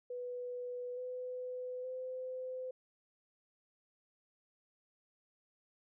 sine tone with pitch steps, 493.2 / 502.4 / 511.8 Hz, B4 / B4 / C5, -2 / +30 / -38 cents, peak -39 dBFS, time 0.1-2.71 s, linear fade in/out 5 ms, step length 870 ms, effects none

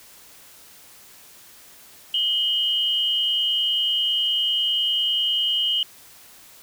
sine tone pair together, 2900 / 3130 Hz, F#7 / G7, -35 / -3 cents, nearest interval minor second, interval 132 cents, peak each -22 / -22 dBFS, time 2.14-5.83 s, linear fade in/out 2 ms, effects white hiss -48 dBFS RMS until 6.62 s

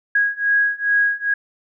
sine beating tone pair, 1649 / 1651.4 Hz, G#6 / G#6, -13 / -10 cents, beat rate 2.4 Hz, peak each -19 / -18 dBFS, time 0.15-1.34 s, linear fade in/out 5 ms, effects none

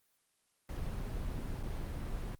brown noise with dropouts, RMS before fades -38 dBFS, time 0.69-2.35 s, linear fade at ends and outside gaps 1 ms, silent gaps 1.63-1.634 s, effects white hiss -75 dBFS RMS until 2.39 s + Opus 24 kbps

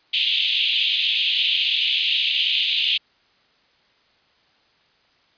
white band-pass noise, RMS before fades -21 dBFS, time 0.13-2.98 s, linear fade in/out 10 ms, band 2700 to 3600 Hz, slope 48 dB/octave, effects white hiss -60 dBFS RMS until 5.37 s + resampled to 11025 Hz

